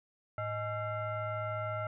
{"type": "tone with frequency modulation", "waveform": "sine", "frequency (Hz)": 624, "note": "D#5", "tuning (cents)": 5, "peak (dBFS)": -33, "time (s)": [0.38, 1.87], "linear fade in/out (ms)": 2, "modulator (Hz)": 733, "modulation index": 1.3, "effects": []}